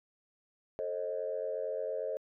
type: chord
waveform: sine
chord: A diminished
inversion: none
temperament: equal with one note detuned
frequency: 440 / 533.6 / 622.3 Hz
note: A4 / C5 / Eb5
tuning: 0 / +34 / 0 cents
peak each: -38 / -36 / -37 dBFS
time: 0.79-2.17 s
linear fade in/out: 0 ms
effects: tanh soft clip ceiling -24 dBFS